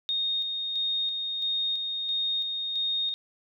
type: tone with tremolo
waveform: sine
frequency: 3700 Hz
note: A#7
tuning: 14 cents flat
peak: -25 dBFS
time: 0.09-3.14 s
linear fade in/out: 0 ms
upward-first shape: square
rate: 1.5 Hz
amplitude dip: 35%
effects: none